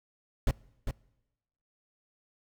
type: noise with echo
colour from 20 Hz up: brown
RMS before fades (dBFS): -24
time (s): 0.47-0.51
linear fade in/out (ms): 2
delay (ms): 400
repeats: 1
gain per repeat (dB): -7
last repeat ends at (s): 0.91
effects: noise-tail reverb RT60 1.0 s tail -24 dB re dry